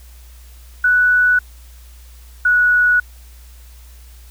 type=tone pair in turn; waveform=sine; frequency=1480 / 1467.2 Hz; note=F#6 / F#6; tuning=0 / -15 cents; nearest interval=unison; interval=15 cents; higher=first; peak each=-10 dBFS; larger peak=neither; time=0.84-1.39 / 2.45-3 s; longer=neither; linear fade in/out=5 ms; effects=added 60 Hz sine -38 dBFS peak until 4.3 s + white hiss -49 dBFS RMS until 4.3 s